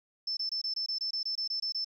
sine tone bursts, 5290 Hz, E8, 5 cents sharp, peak -30 dBFS, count 13, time 0.27-1.846 s, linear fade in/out 5 ms, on 100 ms, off 23 ms, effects 11-bit

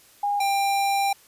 sine / square tone pair in turn, 815 / 793.6 Hz, G#5 / G5, -33 / +21 cents, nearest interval unison, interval 46 cents, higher first, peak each -21 dBFS, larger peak neither, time 0.23-0.4 / 0.4-1.13 s, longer second, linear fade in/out 5 ms, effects white hiss -54 dBFS RMS until 1.27 s + resampled to 32000 Hz

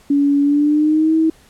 sine tone with pitch glide, 283.9 to 320.5 Hz, C#4 to E4, +41 to -49 cents, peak -11 dBFS, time 0.1-1.3 s, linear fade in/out 5 ms, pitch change +210 cents, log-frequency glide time 0.42-1.15 s, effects pink hiss -50 dBFS RMS until 1.49 s + low-pass 12000 Hz 12 dB/octave

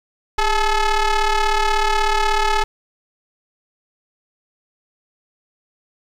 sawtooth ring-modulated tone, 426.8 Hz, G#4, 47 cents sharp, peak -8 dBFS, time 0.38-2.64 s, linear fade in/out 5 ms, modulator 445 Hz, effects low-pass 6000 Hz 12 dB/octave + 8-bit

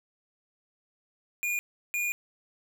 square tone bursts at uneven times, 2431 Hz, D#7, 41 cents flat, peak -28 dBFS, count 2, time 1.43-1.59 / 1.94-2.12 s, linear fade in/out 0 ms, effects none

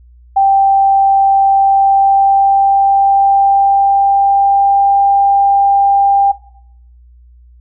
sine tone with pitch glide, 784 to 795.4 Hz, G5 to G5, 0 to +25 cents, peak -6 dBFS, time 0.36-6.32 s, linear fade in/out 10 ms, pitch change +25 cents, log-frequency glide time 1.53-5.02 s, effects noise-tail reverb RT60 0.7 s tail -19 dB re dry + added 60 Hz sine -39 dBFS peak until 7.6 s

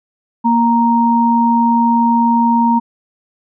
sine tone pair together, 234.2 / 932.3 Hz, A#3 / A#5, +8 / 0 cents, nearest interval 2 octaves, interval 2392 cents, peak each -12 dBFS, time 0.44-2.8 s, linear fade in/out 20 ms, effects none

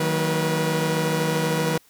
sawtooth tone cluster, 157.5 / 185.4 / 229.8 / 485.6 Hz, D#3 / F#3 / A#3 / B4, +21 / +4 / -25 / -29 cents, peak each -20 / -25 / -29 / -21 dBFS, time 0-1.78 s, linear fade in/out 5 ms, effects white hiss -57 dBFS RMS until 1.89 s

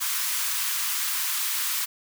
white high-pass noise, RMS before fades -27 dBFS, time 0-1.86 s, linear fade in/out 20 ms, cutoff 960 Hz, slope 48 dB/octave, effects none

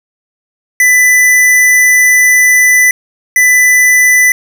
square tone pair in turn, 1994 / 1994 Hz, B6 / B6, +16 / +16 cents, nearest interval unison, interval 0 cents, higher neither, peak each -5 dBFS, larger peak neither, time 0.8-2.91 / 3.36-4.32 s, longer first, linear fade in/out 2 ms, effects none

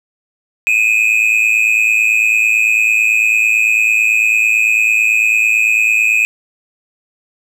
triangle tone pair together, 2458 / 2567 Hz, D#7 / E7, -22 / -47 cents, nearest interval minor second, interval 75 cents, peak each -11 dBFS, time 0.67-6.25 s, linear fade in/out 0 ms, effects none

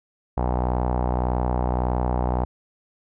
sawtooth tone with low-pass filter, 61.74 Hz, B1, in tune, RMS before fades -23 dBFS, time 0.37-2.45 s, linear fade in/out 5 ms, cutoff 840 Hz, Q 3.6, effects none

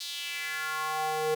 square tone with high-pass filter sweep, 155.56 Hz, D#3, in tune, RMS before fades -32 dBFS, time 0-1.35 s, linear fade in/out 10 ms, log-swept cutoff 4200 to 460 Hz, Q 3.1, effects 10-bit

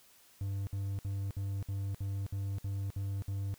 triangle tone bursts, 98.6 Hz, G2, 11 cents sharp, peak -31 dBFS, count 10, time 0.41-3.541 s, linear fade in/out 0 ms, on 260 ms, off 59 ms, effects white hiss -62 dBFS RMS until 3.58 s

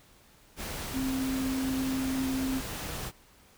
sine tone in noise, 263.6 Hz, C4, 13 cents sharp, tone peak -28 dBFS, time 0.92-2.62 s, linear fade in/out 50 ms, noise pink, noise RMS -37 dBFS, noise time 0.56-3.12 s, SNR +6 dB, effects pink hiss -59 dBFS RMS until 3.57 s

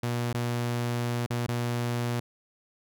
sawtooth tone with dropouts, 120 Hz, B2, 49 cents flat, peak -23 dBFS, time 0.03-2.2 s, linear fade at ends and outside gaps 5 ms, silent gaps 0.329-0.344 / 1.263-1.303 / 1.466-1.484 s, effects none

